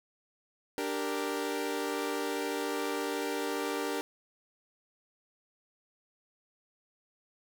sawtooth chord, G minor, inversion second, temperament equal, 293.7 / 392 / 466.2 Hz, D4 / G4 / Bb4, 0 / 0 / 0 cents, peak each -32 dBFS, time 0.78-4.01 s, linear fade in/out 0 ms, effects none

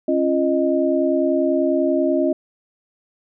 sine tone cluster, 272.8 / 343 / 619 Hz, C#4 / F4 / D#5, -28 / -31 / -9 cents, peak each -20 dBFS, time 0.08-2.33 s, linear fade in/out 5 ms, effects none

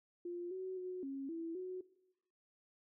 sine tone with pitch steps, 349.6 / 374.3 / 366.4 / 272.6 / 330.6 / 368.6 Hz, F4 / F#4 / F#4 / C#4 / E4 / F#4, +2 / +20 / -17 / -29 / +5 / -7 cents, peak -40 dBFS, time 0.25-1.81 s, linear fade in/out 5 ms, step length 260 ms, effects noise-tail reverb RT60 0.9 s tail -18 dB re dry

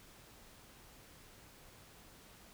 silence, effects pink hiss -59 dBFS RMS until 2.53 s

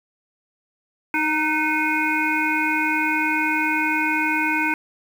harmonic tone with a mistuned harmonic, 310 Hz, D#4, 6 cents flat, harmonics 1 / 3 / 5 / 7 / 8, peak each -25 / -25 / -25 / -25 / -25 dBFS, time 1.14-4.74 s, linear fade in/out 2 ms, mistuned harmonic 5, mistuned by -42 cents, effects 7-bit

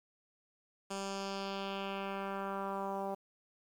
10% pulse tone with low-pass filter sweep, 196 Hz, G3, in tune, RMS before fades -39 dBFS, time 0.9-3.15 s, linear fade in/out 10 ms, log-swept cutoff 8100 to 750 Hz, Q 1.9, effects 10-bit

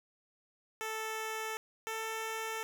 10% pulse tone pair in turn, 440 / 444.3 Hz, A4 / A4, 0 / +17 cents, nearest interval unison, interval 17 cents, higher second, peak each -28 dBFS, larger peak neither, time 0.81-1.57 / 1.87-2.63 s, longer neither, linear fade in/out 0 ms, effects none

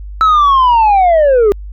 sine linear sweep, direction down, 1318.5 to 392 Hz, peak -3 dBFS, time 0.21-1.52 s, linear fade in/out 0 ms, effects tanh soft clip ceiling -5 dBFS + added 50 Hz sine -24 dBFS peak until 1.72 s

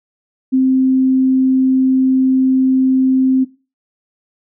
sine tone, 261.4 Hz, C4, 1 cent flat, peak -9 dBFS, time 0.52-3.45 s, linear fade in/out 20 ms, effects noise-tail reverb RT60 0.3 s tail -17 dB re dry

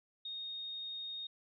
sine tone, 3711 Hz, A#7, 9 cents flat, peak -40 dBFS, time 0.25-1.27 s, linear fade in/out 5 ms, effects none

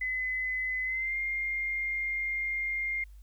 sine tone with pitch glide, 2024 to 2116 Hz, B6 to C7, +42 to +19 cents, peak -29 dBFS, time 0.01-3.04 s, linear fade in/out 5 ms, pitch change +77 cents, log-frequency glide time 0.83-1.17 s, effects added 50 Hz sine -47 dBFS peak until 3.22 s + white hiss -70 dBFS RMS until 3.22 s

